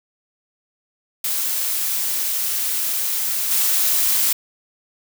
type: noise with level steps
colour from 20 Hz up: blue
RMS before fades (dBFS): -22 / -18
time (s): 1.24-4.33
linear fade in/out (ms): 5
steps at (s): 3.51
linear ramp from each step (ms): 2
effects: none